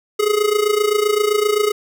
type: tone with amplitude modulation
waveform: square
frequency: 420 Hz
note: G#4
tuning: 19 cents sharp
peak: -12 dBFS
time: 0.19-1.72 s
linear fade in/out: 10 ms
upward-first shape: sine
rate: 27.7 Hz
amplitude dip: 75%
effects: none